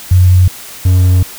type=tone pair in turn; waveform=sine / triangle; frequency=91.2 / 91.2 Hz; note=F#2 / F#2; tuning=-24 / -24 cents; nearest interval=unison; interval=0 cents; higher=neither; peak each=-3 dBFS; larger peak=neither; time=0.11-0.48 / 0.85-1.23 s; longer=second; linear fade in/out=5 ms; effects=white hiss -30 dBFS RMS until 1.38 s